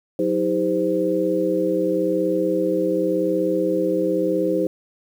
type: tone cluster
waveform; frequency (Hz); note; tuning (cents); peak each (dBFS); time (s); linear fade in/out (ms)
sine; 183.4 / 319.3 / 400.2 / 516; F#3 / D#4 / G4 / C5; -15 / +45 / +36 / -24; -28 / -22 / -24 / -22; 0.19-4.67; 2
effects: 8-bit